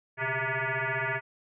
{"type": "tone with frequency modulation", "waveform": "sine", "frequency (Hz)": 139, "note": "C#3", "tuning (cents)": 5, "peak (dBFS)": -27, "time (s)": [0.17, 1.21], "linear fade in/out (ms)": 50, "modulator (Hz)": 263, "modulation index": 8, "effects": []}